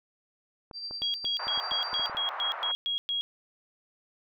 clicks, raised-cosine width 1 ms, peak -29 dBFS, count 11, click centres 0.712 / 0.91 / 1.019 / 1.245 / 1.47 / 1.576 / 1.718 / 1.931 / 1.996 / 2.097 / 2.148 s
sine tone with tremolo, 4699 Hz, D8, in tune, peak -33 dBFS, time 0.73-2.12 s, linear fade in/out 50 ms, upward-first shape sine, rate 10 Hz, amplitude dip 45%
sine tone bursts, 3299 Hz, G#7, 12 cents flat, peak -27 dBFS, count 10, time 1.02-3.21 s, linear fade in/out 0 ms, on 120 ms, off 110 ms
white band-pass noise, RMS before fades -37 dBFS, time 1.39-2.72 s, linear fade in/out 5 ms, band 710 to 1400 Hz, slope 24 dB/octave
effects none

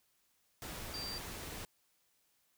sine tone in noise, 4699 Hz, D8, in tune, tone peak -41 dBFS, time 0.94-1.18 s, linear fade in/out 0 ms, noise pink, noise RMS -45 dBFS, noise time 0.62-1.65 s, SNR +1 dB, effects white hiss -75 dBFS RMS until 2.57 s

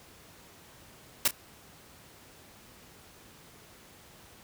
white noise with echo, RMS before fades -23 dBFS, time 1.25-1.28 s, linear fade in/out 5 ms, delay 31 ms, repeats 1, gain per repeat -14 dB, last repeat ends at 1.311 s, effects pink hiss -54 dBFS RMS until 4.43 s + high-pass 60 Hz 12 dB/octave

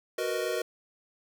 square chord, B major seventh, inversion second, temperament equal, 370 / 466.2 / 493.9 / 622.3 Hz, F#4 / A#4 / B4 / D#5, 0 / 0 / 0 / 0 cents, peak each -35 / -34 / -36 / -35 dBFS, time 0.18-0.62 s, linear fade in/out 5 ms, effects none

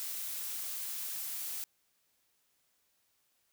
blue noise, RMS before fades -39 dBFS, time 0-1.64 s, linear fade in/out 0 ms, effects white hiss -75 dBFS RMS until 3.52 s

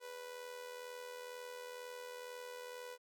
sawtooth tone with amplitude modulation, 493.9 Hz, B4, in tune, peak -40 dBFS, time 0-2.98 s, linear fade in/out 50 ms, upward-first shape sine, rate 82.1 Hz, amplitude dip 55%, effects none

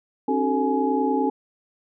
sine tone cluster, 269.6 / 299.6 / 379.6 / 442.1 / 840 Hz, C#4 / D4 / F#4 / A4 / G#5, -48 / +35 / +44 / +8 / +19 cents, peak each -23 / -29 / -28 / -26 / -25 dBFS, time 0.28-1.3 s, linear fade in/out 5 ms, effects none

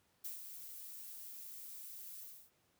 violet noise with ADSR envelope, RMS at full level -43 dBFS, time 0.24-2.51 s, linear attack 11 ms, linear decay 130 ms, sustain -7 dB, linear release 290 ms, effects pink hiss -75 dBFS RMS until 2.79 s + high-pass 80 Hz 12 dB/octave

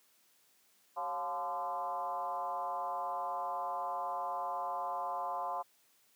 sine tone with frequency modulation, 868 Hz, A5, 24 cents flat, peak -34 dBFS, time 0.96-5.63 s, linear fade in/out 20 ms, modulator 160 Hz, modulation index 1.6, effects white hiss -69 dBFS RMS until 6.15 s + high-pass 150 Hz 12 dB/octave

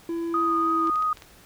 triangle tone with pitch glide, 335.4 to 327.7 Hz, E4 to E4, +30 to -10 cents, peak -24 dBFS, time 0.09-0.9 s, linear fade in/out 2 ms, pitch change -40 cents, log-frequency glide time 0.36-0.71 s
sine tone with vibrato, 1242 Hz, D#6, 3 cents flat, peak -21 dBFS, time 0.34-1.13 s, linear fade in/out 2 ms, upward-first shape triangle, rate 3.3 Hz, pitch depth 18 cents each way
clicks, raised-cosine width 0.2 ms, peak -25 dBFS, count 5, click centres 0.873 / 0.958 / 1.024 / 1.172 / 1.222 s
effects pink hiss -52 dBFS RMS until 1.45 s

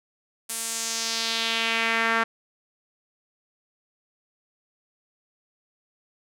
sawtooth tone with band-pass filter sweep, 227.2 Hz, A#3, 44 cents flat, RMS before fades -26 dBFS, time 0.49-2.24 s, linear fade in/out 10 ms, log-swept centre 10000 to 1500 Hz, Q 2, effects none

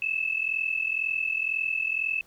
sine tone pair together, 2595 / 2637 Hz, E7 / E7, -28 / 0 cents, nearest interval unison, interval 28 cents, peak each -28 dBFS, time 0.02-2.21 s, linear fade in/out 2 ms, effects pink hiss -60 dBFS RMS until 2.26 s

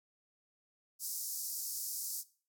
white band-pass noise, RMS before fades -40 dBFS, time 0.99-2.24 s, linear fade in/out 50 ms, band 4900 to 16000 Hz, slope 48 dB/octave, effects noise-tail reverb RT60 0.4 s tail -18 dB re dry

